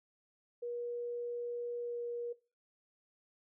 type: tone with pitch glide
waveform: sine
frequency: 479.4 to 476.4 Hz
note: A#4 to A#4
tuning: +48 to +38 cents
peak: -37 dBFS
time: 0.62-2.33 s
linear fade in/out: 10 ms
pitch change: -10 cents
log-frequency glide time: 1.79-2 s
effects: noise-tail reverb RT60 0.3 s tail -18 dB re dry